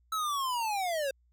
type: linear sweep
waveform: square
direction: down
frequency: 1318.5 to 523.3 Hz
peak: -30 dBFS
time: 0.12-1.11 s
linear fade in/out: 5 ms
effects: added 60 Hz sine -64 dBFS peak until 1.32 s